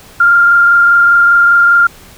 sine tone with frequency modulation, 1396.9 Hz, F6, in tune, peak -4 dBFS, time 0.2-1.87 s, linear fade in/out 5 ms, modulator 25 Hz, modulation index 0.6, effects pink hiss -38 dBFS RMS until 2.17 s

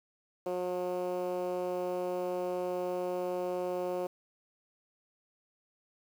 10% pulse tone with band-pass filter, 180.2 Hz, F#3, 45 cents flat, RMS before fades -34 dBFS, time 0.46-4.07 s, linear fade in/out 5 ms, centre 460 Hz, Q 2.3, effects 9-bit

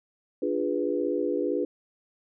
sine chord, D diminished seventh, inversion none, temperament equal with one note detuned, 293.7 / 349.2 / 411 / 493.9 Hz, D4 / F4 / Ab4 / Cb5, 0 / 0 / -18 / 0 cents, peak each -30 dBFS, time 0.42-1.65 s, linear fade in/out 5 ms, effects none

